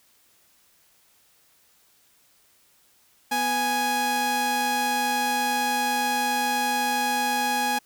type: tone pair together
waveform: sawtooth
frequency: 247.6 / 830.6 Hz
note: B3 / G#5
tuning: +5 / 0 cents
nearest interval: octave + major sixth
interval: 2095 cents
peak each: -27 / -19 dBFS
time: 3.31-7.79 s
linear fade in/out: 10 ms
effects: white hiss -61 dBFS RMS until 7.85 s